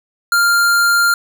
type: tone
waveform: square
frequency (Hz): 1396.9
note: F6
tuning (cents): 0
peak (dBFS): -11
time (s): 0.32-1.14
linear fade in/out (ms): 2
effects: none